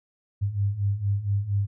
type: beating tone pair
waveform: sine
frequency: 98 / 102.3 Hz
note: G2 / G#2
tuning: 0 / -26 cents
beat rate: 4.3 Hz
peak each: -28 / -24 dBFS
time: 0.41-1.67 s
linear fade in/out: 20 ms
effects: none